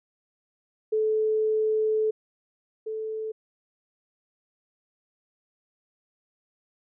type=tone pair in turn; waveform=sine; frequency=434.1 / 437.6 Hz; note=A4 / A4; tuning=-23 / -9 cents; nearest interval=unison; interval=14 cents; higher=second; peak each=-21 / -29 dBFS; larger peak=first; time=0.92-2.11 / 2.86-3.32 s; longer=first; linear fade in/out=10 ms; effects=none